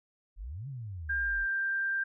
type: exponential two-way sweep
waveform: sine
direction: up then down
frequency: 40.12 to 143.7 to 40.12 Hz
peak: -37 dBFS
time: 0.36-1.47 s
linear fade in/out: 50 ms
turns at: 0.68 s
type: tone with pitch glide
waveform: sine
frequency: 1600 to 1582.5 Hz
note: G6 to G6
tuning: +35 to +16 cents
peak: -28 dBFS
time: 1.09-2.04 s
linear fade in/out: 10 ms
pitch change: -19 cents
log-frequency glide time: 1.23-1.43 s
effects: none

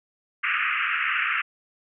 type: band-pass noise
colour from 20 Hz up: pink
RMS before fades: -25 dBFS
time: 0.43-1.42 s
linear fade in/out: 10 ms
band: 1200 to 2800 Hz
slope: 96 dB/octave
effects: none

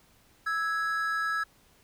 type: tone pair together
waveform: triangle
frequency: 1314 / 1662.5 Hz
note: E6 / G#6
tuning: -6 / +1 cents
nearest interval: major third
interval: 407 cents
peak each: -28 dBFS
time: 0.46-1.44 s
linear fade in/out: 10 ms
effects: pink hiss -62 dBFS RMS until 1.83 s

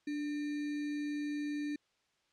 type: tone with sample-and-hold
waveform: sine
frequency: 293.7 Hz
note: D4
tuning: in tune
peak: -34 dBFS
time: 0.07-1.76 s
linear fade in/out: 5 ms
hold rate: 2100 Hz
effects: white hiss -75 dBFS RMS until 2.32 s + low-pass 5000 Hz 12 dB/octave

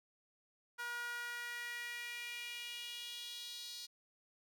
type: tone with high-pass filter sweep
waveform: sawtooth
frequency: 478.8 Hz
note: A#4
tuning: 46 cents sharp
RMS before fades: -45 dBFS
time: 0.78-3.87 s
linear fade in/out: 20 ms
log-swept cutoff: 1300 to 4300 Hz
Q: 3.6
effects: none

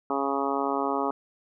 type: harmonic tone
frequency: 138.59 Hz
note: C#3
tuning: in tune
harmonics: 2 / 3 / 4 / 5 / 6 / 7 / 8 / 9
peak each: -31 / -31 / -35 / -33 / -32 / -34 / -33 / -34 dBFS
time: 0.1-1.11 s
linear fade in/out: 2 ms
effects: none

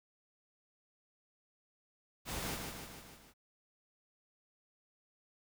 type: noise with echo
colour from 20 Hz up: pink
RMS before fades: -40 dBFS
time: 2.25-2.59 s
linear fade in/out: 50 ms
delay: 150 ms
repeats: 5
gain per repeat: -4 dB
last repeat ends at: 3.34 s
effects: none

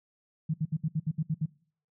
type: tone bursts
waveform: sine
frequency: 156.9 Hz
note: D#3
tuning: 15 cents sharp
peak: -25 dBFS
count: 9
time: 0.49-1.46 s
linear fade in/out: 10 ms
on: 50 ms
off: 65 ms
effects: noise-tail reverb RT60 0.5 s tail -22 dB re dry

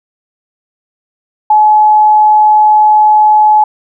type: tone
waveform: sine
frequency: 852 Hz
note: G#5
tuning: 44 cents sharp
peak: -3 dBFS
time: 1.5-3.64 s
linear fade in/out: 5 ms
effects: none

